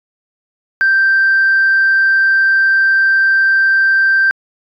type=tone; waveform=sine; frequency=1568 Hz; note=G6; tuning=in tune; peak=-7 dBFS; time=0.81-4.31 s; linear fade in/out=0 ms; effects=tanh soft clip ceiling -5 dBFS